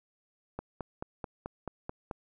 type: click train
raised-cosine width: 1 ms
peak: -22 dBFS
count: 8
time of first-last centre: 0.59-2.112 s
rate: 4.6 Hz
effects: none